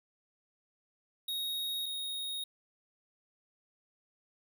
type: tone pair in turn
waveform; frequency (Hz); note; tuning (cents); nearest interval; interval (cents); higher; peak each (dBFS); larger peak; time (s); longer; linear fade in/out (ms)
square; 3757 / 3742; A#7 / A#7; +13 / +6; unison; 7; first; -34 / -36; first; 1.28-1.86 / 1.86-2.44; neither; 5
effects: none